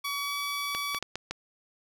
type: tone with pitch glide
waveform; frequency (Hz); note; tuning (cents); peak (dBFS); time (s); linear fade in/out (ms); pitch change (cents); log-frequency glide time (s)
15% pulse; 1134 to 1141.9; C#6 to D6; +39 to -49; -24; 0.04-0.99; 10; +12; 0.19-0.35
type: clicks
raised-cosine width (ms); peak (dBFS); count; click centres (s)
0.2; -15; 5; 0.749 / 0.947 / 1.026 / 1.156 / 1.31
effects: none